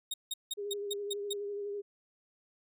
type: tone bursts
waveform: sawtooth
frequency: 3729 Hz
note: A#7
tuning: in tune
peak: -30 dBFS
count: 7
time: 0.11-1.333 s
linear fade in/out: 5 ms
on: 29 ms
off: 170 ms
type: tone with vibrato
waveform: sine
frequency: 406.9 Hz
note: G#4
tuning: 35 cents flat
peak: -35 dBFS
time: 0.57-1.82 s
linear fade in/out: 20 ms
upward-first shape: sine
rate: 12 Hz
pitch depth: 27 cents each way
effects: none